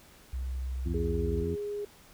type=tone; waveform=sine; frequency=64.2 Hz; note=C2; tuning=32 cents flat; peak=-31 dBFS; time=0.33-1.43 s; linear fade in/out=5 ms
type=harmonic tone; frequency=85.4 Hz; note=F2; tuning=38 cents flat; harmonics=1 / 2 / 3 / 4; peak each=-33 / -36 / -38 / -39 dBFS; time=0.85-1.56 s; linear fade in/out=20 ms
type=tone with pitch glide; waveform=sine; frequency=415.3 to 411.7 Hz; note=G#4 to G#4; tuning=0 to -15 cents; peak=-32 dBFS; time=0.94-1.85 s; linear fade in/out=5 ms; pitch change=-15 cents; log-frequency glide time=1.07-1.73 s
effects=pink hiss -56 dBFS RMS until 2.13 s